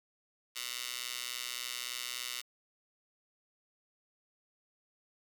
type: tone with high-pass filter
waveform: 15% pulse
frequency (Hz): 123.47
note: B2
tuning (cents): 0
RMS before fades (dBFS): -40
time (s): 0.55-2.42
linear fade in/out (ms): 20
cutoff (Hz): 3000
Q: 1
effects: none

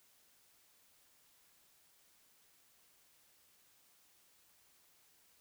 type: silence
effects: white hiss -69 dBFS RMS until 5.4 s

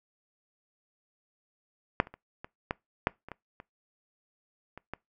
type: clicks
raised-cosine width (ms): 0.5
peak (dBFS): -6 / -30 / -30 / -25 / -14 / -8 / -29 / -24 / -29 / -28 / -21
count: 11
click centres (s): 2.001 / 2.071 / 2.14 / 2.445 / 2.709 / 3.071 / 3.286 / 3.317 / 3.601 / 4.776 / 4.936
effects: noise-tail reverb RT60 0.2 s tail -24 dB re dry

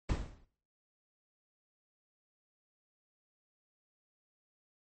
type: noise with exponential decay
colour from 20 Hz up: brown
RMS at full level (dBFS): -27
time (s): 0.09-0.45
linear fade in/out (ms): 5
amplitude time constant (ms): 77
effects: noise-tail reverb RT60 0.5 s tail -17 dB re dry + MP3 32 kbps

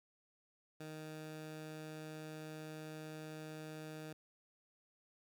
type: tone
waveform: 15% pulse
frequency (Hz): 155.56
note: D#3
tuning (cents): 0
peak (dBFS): -40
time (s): 0.8-4.13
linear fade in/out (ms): 5
effects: none

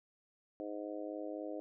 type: harmonic tone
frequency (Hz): 103.83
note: G#2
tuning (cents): 0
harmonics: 3 / 4 / 5 / 6 / 7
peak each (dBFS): -43 / -48 / -45 / -46 / -53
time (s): 0.6-1.6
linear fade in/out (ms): 0
effects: none

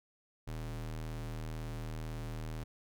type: ring-modulated tone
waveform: square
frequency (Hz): 79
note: D#2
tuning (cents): +27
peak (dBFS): -36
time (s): 0.47-2.64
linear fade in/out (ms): 10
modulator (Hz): 39
effects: none

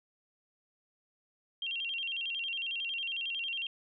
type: tone with vibrato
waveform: sine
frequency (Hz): 2960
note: F#7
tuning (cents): 0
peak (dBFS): -33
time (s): 1.62-3.67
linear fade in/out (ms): 2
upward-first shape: square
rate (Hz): 11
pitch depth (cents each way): 130
effects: none

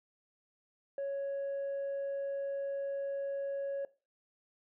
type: tone with tanh clipping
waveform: sine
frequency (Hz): 555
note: C#5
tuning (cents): +2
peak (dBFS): -34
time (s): 0.98-3.85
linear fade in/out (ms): 2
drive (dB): 1
effects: noise-tail reverb RT60 0.3 s tail -18 dB re dry

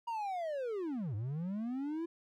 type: linear two-way sweep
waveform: triangle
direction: down then up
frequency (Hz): 953 to 98 to 341.7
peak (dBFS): -33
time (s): 0.07-2.06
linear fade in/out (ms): 10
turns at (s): 1.15
effects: none

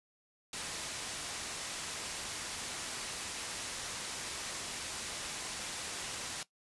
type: low-pass noise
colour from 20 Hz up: white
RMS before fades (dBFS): -41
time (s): 0.53-6.43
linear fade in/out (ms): 2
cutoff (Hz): 8700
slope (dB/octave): 12
effects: noise-tail reverb RT60 0.1 s tail -17 dB re dry + resampled to 24000 Hz

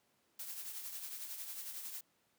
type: noise with tremolo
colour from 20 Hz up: blue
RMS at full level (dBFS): -43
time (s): 0.39-2.01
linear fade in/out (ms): 5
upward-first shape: triangle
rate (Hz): 11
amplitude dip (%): 55
effects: pink hiss -75 dBFS RMS until 2.38 s + high-pass 150 Hz 12 dB/octave

